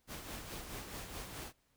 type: noise with tremolo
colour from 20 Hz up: pink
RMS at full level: -44 dBFS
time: 0.07-1.53 s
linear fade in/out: 50 ms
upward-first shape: sine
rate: 4.7 Hz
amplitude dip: 45%
effects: pink hiss -75 dBFS RMS until 1.76 s